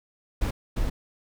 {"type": "noise bursts at uneven times", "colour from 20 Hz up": "brown", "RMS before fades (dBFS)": -25, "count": 2, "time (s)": [[0.41, 0.51], [0.76, 0.9]], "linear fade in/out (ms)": 10, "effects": []}